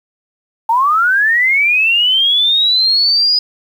sine linear sweep, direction up, 880 to 4978 Hz, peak -9 dBFS, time 0.69-3.39 s, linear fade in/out 5 ms, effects 7-bit

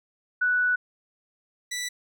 sine / 15% pulse tone pair in turn, 1480 / 1971.3 Hz, F#6 / B6, 0 / -4 cents, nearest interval perfect fourth, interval 496 cents, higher second, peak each -20 / -23 dBFS, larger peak first, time 0.41-0.76 / 1.71-1.89 s, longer first, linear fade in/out 10 ms, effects none

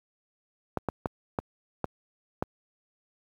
clicks, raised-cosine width 1 ms, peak -13 dBFS, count 6, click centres 0.773 / 0.887 / 1.058 / 1.388 / 1.843 / 2.425 s, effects high-pass 60 Hz 12 dB/octave + 9-bit

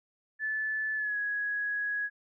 sine tone with pitch glide, 1740 to 1668.2 Hz, A6 to G#6, -20 to +7 cents, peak -29 dBFS, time 0.39-2.1 s, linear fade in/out 50 ms, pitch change -73 cents, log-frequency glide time 0.95-1.17 s, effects none

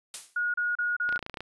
blue noise with exponential decay, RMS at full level -31 dBFS, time 0.14-0.4 s, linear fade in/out 1 ms, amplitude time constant 55 ms
sine tone bursts, 1444 Hz, F#6, 43 cents flat, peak -25 dBFS, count 4, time 0.36-1.179 s, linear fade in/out 5 ms, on 180 ms, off 33 ms
clicks, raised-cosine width 0.3 ms, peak -21 dBFS, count 10, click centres 1.091 / 1.126 / 1.16 / 1.192 / 1.227 / 1.264 / 1.297 / 1.342 / 1.372 / 1.406 s
effects resampled to 24000 Hz

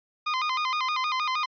sawtooth tone with vibrato, 1126 Hz, C#6, 27 cents sharp, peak -21 dBFS, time 0.26-1.46 s, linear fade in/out 10 ms, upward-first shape square, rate 6.4 Hz, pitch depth 150 cents each way, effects resampled to 11025 Hz

